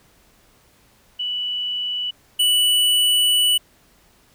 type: tone pair in turn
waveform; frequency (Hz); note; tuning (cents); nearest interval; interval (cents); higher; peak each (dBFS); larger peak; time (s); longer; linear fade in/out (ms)
sine / square; 2960 / 2960; F#7 / F#7; 0 / 0; unison; 0; neither; -22 / -15; second; 1.19-2.11 / 2.39-3.58; second; 10
effects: pink hiss -56 dBFS RMS until 4.34 s